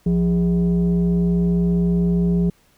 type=tone with frequency modulation; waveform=sine; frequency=174.61 Hz; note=F3; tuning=in tune; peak=-14 dBFS; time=0.06-2.5 s; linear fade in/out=5 ms; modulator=234 Hz; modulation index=0.56; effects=tanh soft clip ceiling -10 dBFS + pink hiss -58 dBFS RMS until 2.77 s